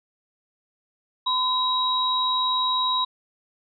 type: tone pair together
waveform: sine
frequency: 1017 / 3840 Hz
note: C6 / B7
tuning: -50 / -49 cents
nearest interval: octave + major seventh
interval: 2301 cents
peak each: -23 dBFS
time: 1.26-3.05 s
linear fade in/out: 10 ms
effects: none